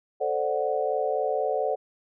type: chord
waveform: sine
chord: D dominant seventh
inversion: second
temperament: equal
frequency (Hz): 440 / 523.3 / 587.3 / 740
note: A4 / C5 / D5 / F#5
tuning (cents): 0 / 0 / 0 / 0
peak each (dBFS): -29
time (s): 0.2-1.76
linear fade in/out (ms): 20
effects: none